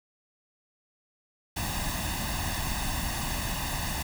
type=noise with comb filter; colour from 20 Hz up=pink; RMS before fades=-31 dBFS; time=1.56-4.03 s; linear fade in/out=10 ms; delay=1.1 ms; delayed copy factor=+0.75; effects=none